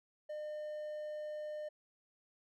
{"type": "tone", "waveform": "triangle", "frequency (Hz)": 605, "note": "D#5", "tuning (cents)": -49, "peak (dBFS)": -38, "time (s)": [0.29, 1.69], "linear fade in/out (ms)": 10, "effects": []}